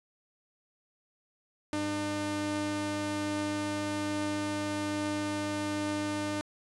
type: tone pair together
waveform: sawtooth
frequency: 100.8 / 301.2 Hz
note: G2 / D4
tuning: +49 / +44 cents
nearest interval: octave + perfect fifth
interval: 1895 cents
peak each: -36 / -27 dBFS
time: 1.73-6.41 s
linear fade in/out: 0 ms
effects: resampled to 24000 Hz